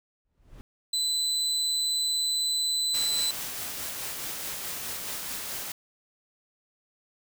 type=noise with exponential growth; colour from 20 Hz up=brown; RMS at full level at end=-40 dBFS; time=0.25-0.61 s; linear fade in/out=0 ms; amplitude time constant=78 ms
type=tone; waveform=30% pulse; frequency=4011 Hz; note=B7; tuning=26 cents sharp; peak=-22 dBFS; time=0.93-3.31 s; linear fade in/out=5 ms
type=noise with tremolo; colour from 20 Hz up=white; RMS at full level=-34 dBFS; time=2.94-5.72 s; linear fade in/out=2 ms; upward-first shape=sine; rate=4.7 Hz; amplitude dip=25%
effects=none